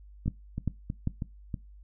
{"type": "two click trains", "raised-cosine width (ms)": 5, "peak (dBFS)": [-15, -20], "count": [3, 5], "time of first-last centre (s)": [[0.28, 1.074], [0.26, 1.542]], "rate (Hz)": [2.52, 3.12], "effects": ["noise-tail reverb RT60 0.2 s tail -19 dB re dry", "added 50 Hz sine -48 dBFS peak until 1.83 s"]}